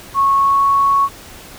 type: tone with pitch glide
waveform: sine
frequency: 1100 to 1108.9 Hz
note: C#6 to C#6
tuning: -14 to 0 cents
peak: -10 dBFS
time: 0.14-1.09 s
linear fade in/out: 50 ms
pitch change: +14 cents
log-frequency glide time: 0.34-0.63 s
effects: pink hiss -37 dBFS RMS until 1.58 s